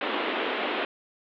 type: band-pass noise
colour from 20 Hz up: pink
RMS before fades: -29 dBFS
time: 0.01-0.85 s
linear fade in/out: 2 ms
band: 250 to 3500 Hz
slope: 48 dB/octave
effects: none